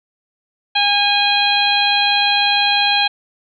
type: harmonic tone with a mistuned harmonic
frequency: 814 Hz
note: G#5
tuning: 35 cents flat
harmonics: 1 / 2 / 3 / 4 / 5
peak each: -18 / -23 / -19 / -18 / -19 dBFS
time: 0.75-3.08 s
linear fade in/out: 10 ms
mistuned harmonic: 3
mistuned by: +26 cents
effects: none